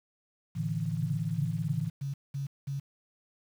sine chord, A suspended fourth, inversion none, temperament equal with one note detuned, 111.28 / 146.83 / 164.81 Hz, A2 / D3 / E3, +20 / 0 / 0 cents, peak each -35 / -34 / -32 dBFS, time 0.55-1.9 s, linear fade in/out 20 ms
sine tone bursts, 138.9 Hz, C#3, 4 cents sharp, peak -31 dBFS, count 6, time 1.02-2.8 s, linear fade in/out 10 ms, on 130 ms, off 200 ms
effects 9-bit

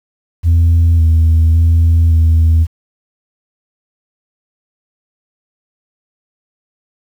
sine tone with pitch steps, 83.6 / 81 / 82.8 / 81.2 Hz, E2 / E2 / E2 / E2, +25 / -30 / +8 / -26 cents, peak -4 dBFS, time 0.43-2.67 s, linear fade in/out 50 ms, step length 560 ms, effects tanh soft clip ceiling -5 dBFS + 7-bit

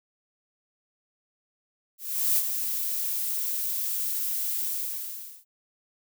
violet noise with ADSR envelope, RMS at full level -22 dBFS, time 1.98-5.45 s, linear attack 390 ms, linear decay 44 ms, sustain -7 dB, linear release 810 ms, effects none

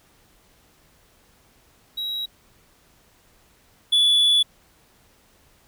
triangle tone pair in turn, 3857 / 3436 Hz, B7 / A7, -42 / -42 cents, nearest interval major second, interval 200 cents, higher first, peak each -24 / -13 dBFS, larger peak second, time 1.97-2.26 / 3.92-4.43 s, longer second, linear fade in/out 10 ms, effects pink hiss -58 dBFS RMS until 5.67 s

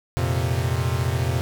45% pulse chord, F suspended fourth, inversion none, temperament equal, 87.31 / 116.54 / 130.81 Hz, F2 / Bb2 / C3, 0 / 0 / 0 cents, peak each -25 dBFS, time 0.17-1.41 s, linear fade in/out 0 ms, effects none

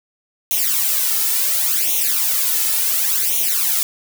blue noise with flanger, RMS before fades -18 dBFS, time 0.51-3.83 s, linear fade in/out 0 ms, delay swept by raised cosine 0.31 to 2.31 ms, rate 0.7 Hz, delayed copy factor +0.85, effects none

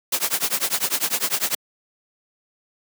white noise with tremolo, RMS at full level -19 dBFS, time 0.12-1.55 s, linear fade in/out 5 ms, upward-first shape triangle, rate 10 Hz, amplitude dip 100%, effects high-pass 200 Hz 12 dB/octave

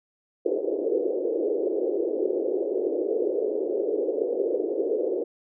white band-pass noise, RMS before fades -26 dBFS, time 0.45-5.24 s, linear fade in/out 10 ms, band 340 to 500 Hz, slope 48 dB/octave, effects none

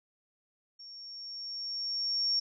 sine tone with level ramp, 5510 Hz, F8, 24 cents flat, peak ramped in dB -46 to -25 dBFS, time 0.79-2.4 s, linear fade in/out 10 ms, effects none

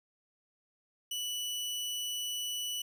sawtooth tone, 2960 Hz, F#7, in tune, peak -31 dBFS, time 1.11-2.82 s, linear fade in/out 5 ms, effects none

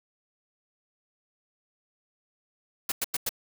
white noise bursts, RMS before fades -28 dBFS, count 4, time 2.89-3.292 s, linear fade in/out 5 ms, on 30 ms, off 94 ms, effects none

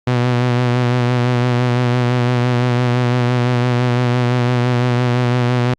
sawtooth tone with vibrato, 123.1 Hz, B2, 5 cents flat, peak -9 dBFS, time 0.07-5.74 s, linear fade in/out 5 ms, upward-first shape sine, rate 5.9 Hz, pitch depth 31 cents each way, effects low-pass 4000 Hz 12 dB/octave + Opus 48 kbps

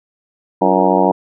harmonic tone with a mistuned harmonic, 93.9 Hz, F#2, 26 cents sharp, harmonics 2 / 3 / 4 / 5 / 6 / 7 / 8 / 9 / 10, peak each -19 / -19 / -19 / -19 / -19 / -19 / -19 / -19 / -19 dBFS, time 0.61-1.12 s, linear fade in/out 10 ms, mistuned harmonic 4, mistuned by -100 cents, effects none

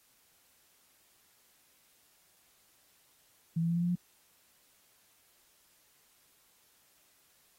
sine tone with pitch steps, 164.81 / 167.21 / 169.64 / 172.11 / 174.61 / 177.15 Hz, E3 / E3 / E3 / F3 / F3 / F3, 0 / +25 / +50 / -25 / 0 / +25 cents, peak -27 dBFS, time 3.56-3.956 s, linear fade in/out 10 ms, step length 66 ms, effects white hiss -67 dBFS RMS until 7.58 s + AAC 48 kbps

